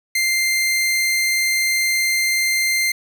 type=tone; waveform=sawtooth; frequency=2093 Hz; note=C7; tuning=in tune; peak=-13 dBFS; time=0.15-2.92 s; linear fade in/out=5 ms; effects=none